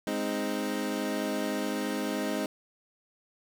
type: chord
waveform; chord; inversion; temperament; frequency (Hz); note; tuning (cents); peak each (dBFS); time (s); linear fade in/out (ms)
25% pulse; Ab major; none; equal; 207.7 / 261.6 / 311.1; Ab3 / C4 / Eb4; 0 / 0 / 0; -30; 0.07-2.46; 2
effects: none